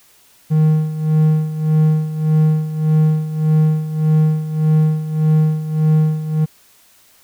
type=tone with tremolo; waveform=triangle; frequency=155.56 Hz; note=D#3; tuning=in tune; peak=-7 dBFS; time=0.5-6.46 s; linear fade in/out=20 ms; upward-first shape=sine; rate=1.7 Hz; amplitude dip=75%; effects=white hiss -51 dBFS RMS until 7.23 s